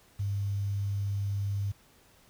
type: tone with quantisation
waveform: sine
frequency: 100 Hz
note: G2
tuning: 35 cents sharp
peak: -28 dBFS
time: 0.19-1.72 s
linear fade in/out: 10 ms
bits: 9
effects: pink hiss -61 dBFS RMS until 2.29 s